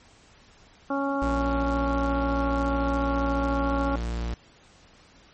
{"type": "harmonic tone", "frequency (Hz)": 277.2, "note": "C#4", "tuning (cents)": 0, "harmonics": [1, 2, 3, 4, 5], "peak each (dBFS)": [-27, -30, -32, -33, -34], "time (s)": [0.9, 3.96], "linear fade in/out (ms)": 5}
{"type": "tone", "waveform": "45% pulse", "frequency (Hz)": 58.27, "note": "A#1", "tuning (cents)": 0, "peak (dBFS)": -27, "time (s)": [1.22, 4.34], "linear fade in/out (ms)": 0}
{"effects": ["pink hiss -55 dBFS RMS until 5.33 s", "MP3 32 kbps"]}